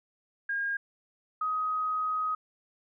sine tone pair in turn, 1620 / 1258.2 Hz, G#6 / D#6, -43 / +19 cents, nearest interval major third, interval 438 cents, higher first, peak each -28 / -27 dBFS, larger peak second, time 0.49-0.77 / 1.41-2.35 s, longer second, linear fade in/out 5 ms, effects none

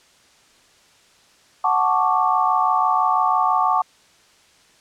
sine chord, D major seventh, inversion first, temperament equal, 740 / 880 / 1108.7 / 1174.7 Hz, F#5 / A5 / C#6 / D6, 0 / 0 / 0 / 0 cents, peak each -21 dBFS, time 1.64-3.82 s, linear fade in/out 5 ms, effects white hiss -54 dBFS RMS until 4.8 s + low-pass 7000 Hz 12 dB/octave

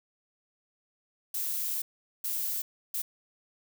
violet noise bursts at uneven times, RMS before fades -32 dBFS, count 3, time 1.34-1.82 / 2.24-2.62 / 2.94-3.02 s, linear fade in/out 5 ms, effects none

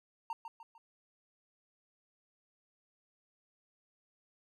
triangle tone with echo, 916 Hz, A#5, 31 cents flat, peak -33 dBFS, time 0.3-0.33 s, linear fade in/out 2 ms, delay 150 ms, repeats 3, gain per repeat -7 dB, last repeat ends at 0.78 s, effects none

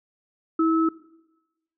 sine tone pair together, 324.5 / 1298 Hz, E4 / E6, -27 / -27 cents, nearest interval 2 octaves, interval 2400 cents, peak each -18 / -25 dBFS, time 0.59-0.89 s, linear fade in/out 5 ms, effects noise-tail reverb RT60 1.0 s tail -19 dB re dry

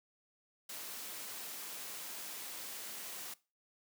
white noise, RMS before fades -45 dBFS, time 0.69-3.34 s, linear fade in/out 5 ms, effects noise-tail reverb RT60 0.3 s tail -20 dB re dry + high-pass 200 Hz 12 dB/octave

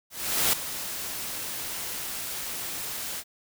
white noise with ADSR envelope, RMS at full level -22 dBFS, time 0.1-3.24 s, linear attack 430 ms, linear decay 6 ms, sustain -12 dB, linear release 57 ms, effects none

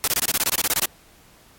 white noise bursts, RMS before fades -20 dBFS, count 14, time 0.04-0.856 s, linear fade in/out 0 ms, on 36 ms, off 24 ms, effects pink hiss -53 dBFS RMS until 1.58 s + AAC 64 kbps

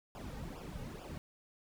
brown noise with flanger, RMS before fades -45 dBFS, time 0.15-1.18 s, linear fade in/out 0 ms, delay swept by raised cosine 0.48 to 2.98 ms, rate 2.3 Hz, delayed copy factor -0.85, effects none

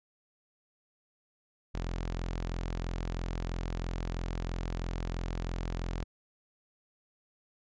sawtooth tone, 43.04 Hz, F1, 25 cents flat, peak -29 dBFS, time 1.74-6.04 s, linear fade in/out 10 ms, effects resampled to 16000 Hz

